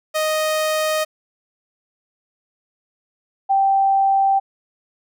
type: tone pair in turn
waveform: sawtooth / sine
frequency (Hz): 622.3 / 781.6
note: D#5 / G5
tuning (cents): 0 / -5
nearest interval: major third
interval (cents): 395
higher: second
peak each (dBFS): -14 / -13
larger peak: second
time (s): 0.14-1.05 / 3.49-4.4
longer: neither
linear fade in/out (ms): 20
effects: none